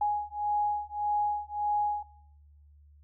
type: beating tone pair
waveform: sine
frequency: 830.6 / 832.3 Hz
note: G#5 / G#5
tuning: 0 / +4 cents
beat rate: 1.7 Hz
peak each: -30 dBFS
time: 0.01-2.03 s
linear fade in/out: 5 ms
effects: noise-tail reverb RT60 0.9 s tail -24 dB re dry + added 73 Hz sine -54 dBFS peak until 3.03 s